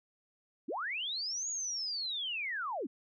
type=linear two-way sweep; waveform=sine; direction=up then down; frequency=207.7 to 6820 to 207.7 Hz; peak=-34 dBFS; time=0.68-2.87 s; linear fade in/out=10 ms; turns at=1.49 s; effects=none